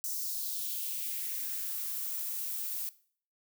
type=noise with high-pass filter sweep; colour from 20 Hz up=violet; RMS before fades=-36 dBFS; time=0.04-2.89 s; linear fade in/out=0 ms; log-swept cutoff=6000 to 430 Hz; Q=2.2; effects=noise-tail reverb RT60 0.5 s tail -19 dB re dry